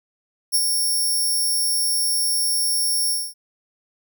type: tone with ADSR envelope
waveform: 10% pulse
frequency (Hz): 5490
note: F8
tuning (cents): -31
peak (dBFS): -9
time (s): 0.52-3.34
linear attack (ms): 30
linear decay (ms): 48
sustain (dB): -4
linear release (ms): 240
effects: none